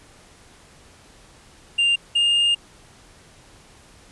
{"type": "tone pair in turn", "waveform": "triangle", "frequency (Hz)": [2794, 2822], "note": ["F7", "F7"], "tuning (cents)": [0, 17], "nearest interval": "unison", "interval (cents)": 17, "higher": "second", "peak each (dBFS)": -14, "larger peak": "neither", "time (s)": [[1.78, 1.96], [2.15, 2.55]], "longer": "second", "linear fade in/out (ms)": 10, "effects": ["pink hiss -50 dBFS RMS until 4.11 s", "resampled to 24000 Hz"]}